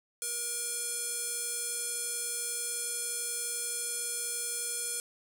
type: tone with band-pass filter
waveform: square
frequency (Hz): 475.7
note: A#4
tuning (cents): +35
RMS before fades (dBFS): -35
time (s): 0.22-5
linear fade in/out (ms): 0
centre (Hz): 9300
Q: 3
effects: 9-bit